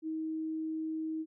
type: tone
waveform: sine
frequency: 317.1 Hz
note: D#4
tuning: 33 cents sharp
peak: -33 dBFS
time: 0.02-1.26 s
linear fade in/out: 50 ms
effects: none